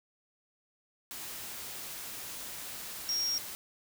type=tone in noise; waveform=sine; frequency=5588 Hz; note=F8; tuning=in tune; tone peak=-29 dBFS; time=3.09-3.38 s; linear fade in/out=0 ms; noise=white; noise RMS=-42 dBFS; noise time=1.11-3.55 s; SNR=+10 dB; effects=none